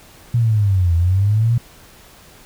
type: linear two-way sweep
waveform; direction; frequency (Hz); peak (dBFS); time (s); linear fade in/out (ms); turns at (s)
sine; down then up; 120.9 to 82.8 to 120.9; -12; 0.34-1.58; 5; 0.95
effects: pink hiss -45 dBFS RMS until 2.45 s